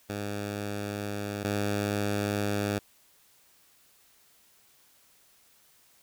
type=tone pair in turn; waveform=10% pulse; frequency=102.4 / 102.4 Hz; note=G#2 / G#2; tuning=-24 / -24 cents; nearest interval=unison; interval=0 cents; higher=neither; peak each=-24 / -19 dBFS; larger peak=second; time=0.09-1.44 / 1.44-2.79 s; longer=neither; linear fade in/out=10 ms; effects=white hiss -62 dBFS RMS until 6.02 s